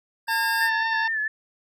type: tone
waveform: square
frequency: 1624 Hz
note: G#6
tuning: 39 cents flat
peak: -24 dBFS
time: 0.27-0.7 s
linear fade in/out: 50 ms
type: harmonic tone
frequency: 902 Hz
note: A5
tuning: 43 cents sharp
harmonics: 1 / 2 / 3 / 4 / 5 / 6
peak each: -26 / -32 / -36 / -38 / -40 / -42 dBFS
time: 0.28-1.08 s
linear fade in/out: 5 ms
type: tone with vibrato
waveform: sine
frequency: 1760 Hz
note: A6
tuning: in tune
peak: -23 dBFS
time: 0.6-1.28 s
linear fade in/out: 5 ms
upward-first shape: sine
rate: 4.5 Hz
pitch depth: 50 cents each way
effects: none